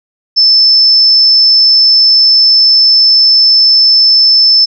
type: tone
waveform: sine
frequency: 5274 Hz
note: E8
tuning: in tune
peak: -3 dBFS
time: 0.36-4.66 s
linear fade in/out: 20 ms
effects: none